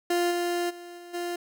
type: tone with level steps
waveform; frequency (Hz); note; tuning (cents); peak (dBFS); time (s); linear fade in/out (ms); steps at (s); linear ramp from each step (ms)
30% pulse; 349.2; F4; 0; -20 / -23 / -38 / -40 / -27; 0.1-1.36; 5; 0.3 / 0.69 / 0.97 / 1.13; 20
effects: none